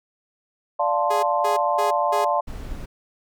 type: chord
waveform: sine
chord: D minor seventh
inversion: none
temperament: equal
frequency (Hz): 587.3 / 698.5 / 880 / 1046.5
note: D5 / F5 / A5 / C6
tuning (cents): 0 / 0 / 0 / 0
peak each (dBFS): -24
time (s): 0.79-2.41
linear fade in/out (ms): 10
type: tone bursts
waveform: sawtooth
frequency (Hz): 415.3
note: G#4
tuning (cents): 0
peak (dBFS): -21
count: 4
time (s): 1.1-2.25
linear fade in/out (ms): 10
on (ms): 130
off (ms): 210
type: noise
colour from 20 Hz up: brown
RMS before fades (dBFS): -32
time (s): 2.47-2.86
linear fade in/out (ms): 10
effects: none